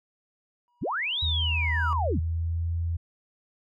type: tone with exponential growth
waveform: triangle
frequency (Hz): 966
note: B5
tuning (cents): -39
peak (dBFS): -27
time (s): 0.68-1.93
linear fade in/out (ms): 0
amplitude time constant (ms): 270
type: linear two-way sweep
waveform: sine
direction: up then down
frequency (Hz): 41.2 to 3902 to 43.1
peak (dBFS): -26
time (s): 0.81-2.21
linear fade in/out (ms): 20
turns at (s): 1.22
type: tone with pitch glide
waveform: sine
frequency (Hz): 80.4 to 84.06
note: E2 to E2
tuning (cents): -43 to +34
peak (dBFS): -25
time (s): 1.22-2.97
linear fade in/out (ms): 10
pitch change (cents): +77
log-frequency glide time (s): 1.68-2.7
effects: none